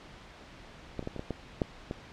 clicks, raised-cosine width 2 ms, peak -20 / -27 / -21 / -25 / -22 / -19 / -13 / -20 dBFS, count 8, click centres 0.993 / 1.027 / 1.074 / 1.163 / 1.194 / 1.307 / 1.618 / 1.911 s, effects pink hiss -50 dBFS RMS until 2.12 s + low-pass 4000 Hz 12 dB/octave

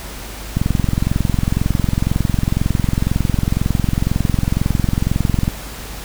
click train, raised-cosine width 5 ms, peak -3 dBFS, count 109, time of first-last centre 0.57-5.479 s, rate 22 Hz, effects added 50 Hz sine -32 dBFS peak until 6.04 s + pink hiss -32 dBFS RMS until 6.04 s

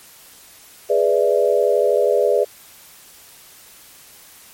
sine chord, E dominant seventh, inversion first, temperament equal, 415.3 / 493.9 / 587.3 / 659.3 Hz, G#4 / B4 / D5 / E5, 0 / 0 / 0 / 0 cents, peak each -18 / -18 / -18 / -23 dBFS, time 0.89-2.45 s, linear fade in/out 20 ms, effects white hiss -45 dBFS RMS until 4.53 s + MP3 64 kbps

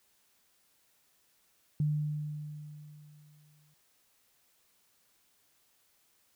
sine tone with exponential decay, 150 Hz, D3, 37 cents sharp, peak -25 dBFS, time 1.8-3.74 s, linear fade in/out 2 ms, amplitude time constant 420 ms, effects white hiss -70 dBFS RMS until 6.35 s

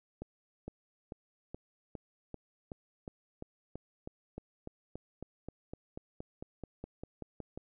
accelerating click train, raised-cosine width 2 ms, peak -28 dBFS, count 26, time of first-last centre 0.22-7.575 s, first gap 460 ms, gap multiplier 0.96, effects none

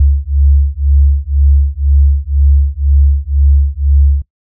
sine beating tone pair, 69.3 / 71.3 Hz, C#2 / C#2, 0 / +49 cents, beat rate 2 Hz, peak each -10 dBFS, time 0-4.22 s, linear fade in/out 5 ms, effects noise-tail reverb RT60 0.1 s tail -20 dB re dry

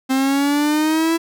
45% pulse exponential sweep, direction up, 261.6 to 333.5 Hz, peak -15 dBFS, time 0.09-1.18 s, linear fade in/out 20 ms, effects none

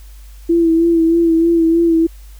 sine tone with vibrato, 332.3 Hz, E4, 14 cents sharp, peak -9 dBFS, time 0.49-2.07 s, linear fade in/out 10 ms, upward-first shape sine, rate 3.2 Hz, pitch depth 35 cents each way, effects added 50 Hz sine -34 dBFS peak until 2.39 s + white hiss -49 dBFS RMS until 2.39 s

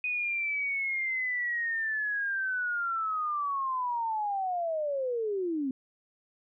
sine linear sweep, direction down, 2496 to 254.6 Hz, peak -28 dBFS, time 0.04-5.71 s, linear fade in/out 2 ms, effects none

